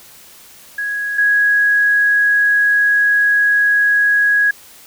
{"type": "tone pair in turn", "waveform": "sine", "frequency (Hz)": [1661.2, 1661.2], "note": ["G#6", "G#6"], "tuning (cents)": [0, 0], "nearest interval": "unison", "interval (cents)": 0, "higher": "neither", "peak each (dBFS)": [-18, -10], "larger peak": "second", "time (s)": [[0.78, 1.18], [1.18, 4.51]], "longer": "second", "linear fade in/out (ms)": 5, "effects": ["white hiss -42 dBFS RMS until 4.86 s"]}